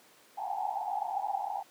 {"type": "band-pass noise", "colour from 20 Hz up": "pink", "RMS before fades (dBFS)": -34, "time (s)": [0.37, 1.63], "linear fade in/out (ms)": 20, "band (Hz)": [750, 860], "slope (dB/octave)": 96, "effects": ["pink hiss -59 dBFS RMS until 1.7 s", "high-pass 300 Hz 12 dB/octave"]}